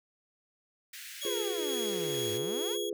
pink high-pass noise, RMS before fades -45 dBFS, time 0.93-2.38 s, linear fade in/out 5 ms, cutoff 1600 Hz, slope 48 dB/octave
sawtooth tone with tremolo, 3322 Hz, G#7, in tune, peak -31 dBFS, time 1.21-2.9 s, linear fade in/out 10 ms, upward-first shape sine, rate 2.2 Hz, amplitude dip 40%
sawtooth exponential two-way sweep, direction down then up, 587.3 to 103.1 to 587.3 Hz, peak -35 dBFS, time 1.22-2.78 s, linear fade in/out 50 ms, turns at 2.33 s
sine chord, F diminished, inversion none, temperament equal, 349.2 / 415.3 / 493.9 Hz, F4 / Ab4 / Cb5, 0 / 0 / 0 cents, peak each -37 / -34 / -39 dBFS, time 1.25-2.93 s, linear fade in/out 2 ms
effects none

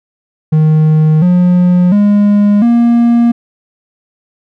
triangle tone with pitch steps, 155.56 / 178.69 / 205.3 / 235.8 Hz, D#3 / F3 / G#3 / A#3, 0 / +40 / -20 / +20 cents, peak -3 dBFS, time 0.52-3.32 s, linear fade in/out 10 ms, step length 700 ms, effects none

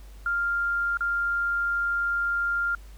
sine tone with dropouts, 1396.9 Hz, F6, in tune, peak -23 dBFS, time 0.26-2.75 s, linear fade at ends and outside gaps 2 ms, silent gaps 0.972-1.007 s, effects added 50 Hz sine -42 dBFS peak until 2.97 s + pink hiss -56 dBFS RMS until 2.97 s

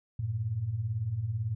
sine beating tone pair, 95.5 / 113.5 Hz, G2 / A#2, -45 / -46 cents, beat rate 18 Hz, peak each -36 / -30 dBFS, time 0.19-1.55 s, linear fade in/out 5 ms, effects none

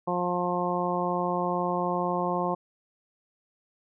harmonic tone, 177.6 Hz, F3, 29 cents sharp, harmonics 1 / 2 / 3 / 4 / 5 / 6, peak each -32 / -32 / -32 / -32 / -32 / -32 dBFS, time 0.07-2.55 s, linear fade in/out 10 ms, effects none

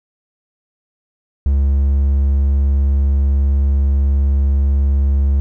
triangle tone, 69.3 Hz, C#2, in tune, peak -9 dBFS, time 1.46-5.4 s, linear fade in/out 0 ms, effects none

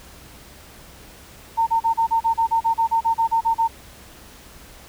sine tone bursts, 910 Hz, A#5, 42 cents flat, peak -15 dBFS, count 16, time 1.57-3.68 s, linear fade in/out 20 ms, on 100 ms, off 34 ms, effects added 65 Hz sine -50 dBFS peak until 4.88 s + pink hiss -45 dBFS RMS until 4.88 s

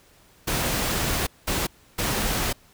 pink noise bursts at uneven times, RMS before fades -25 dBFS, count 3, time 0.47-1.27 / 1.47-1.67 / 1.98-2.53 s, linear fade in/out 10 ms, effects pink hiss -56 dBFS RMS until 2.73 s

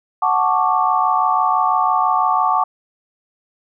sine chord, D major seventh, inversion first, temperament equal, 740 / 880 / 1108.7 / 1174.7 Hz, F#5 / A5 / C#6 / D6, 0 / 0 / 0 / 0 cents, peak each -19 dBFS, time 0.22-2.64 s, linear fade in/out 5 ms, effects none

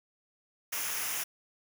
white noise with comb filter, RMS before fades -34 dBFS, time 0.72-1.24 s, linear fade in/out 10 ms, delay 0.24 ms, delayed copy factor -0.6, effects none

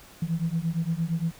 sine beating tone pair, 161.3 / 170 Hz, E3 / F3, -37 / -46 cents, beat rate 8.7 Hz, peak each -27 dBFS, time 0.22-1.32 s, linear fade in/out 5 ms, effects tanh soft clip ceiling -17 dBFS + pink hiss -50 dBFS RMS until 1.39 s

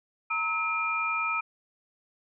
sine tone cluster, 924 / 1290 / 2400 Hz, A#5 / E6 / D7, -16 / -38 / +37 cents, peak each -36 / -29 / -29 dBFS, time 0.3-1.41 s, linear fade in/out 10 ms, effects none

